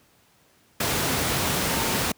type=tone in noise; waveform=sine; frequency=908 Hz; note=A#5; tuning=46 cents flat; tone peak=-34 dBFS; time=1.69-1.97 s; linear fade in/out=5 ms; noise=pink; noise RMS=-24 dBFS; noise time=0.8-2.12 s; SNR=-13 dB; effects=pink hiss -60 dBFS RMS until 2.17 s + high-pass 80 Hz 12 dB/octave